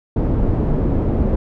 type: low-pass noise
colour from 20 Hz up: pink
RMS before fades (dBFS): -17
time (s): 0.16-1.36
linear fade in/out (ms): 5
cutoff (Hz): 400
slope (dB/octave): 12
effects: none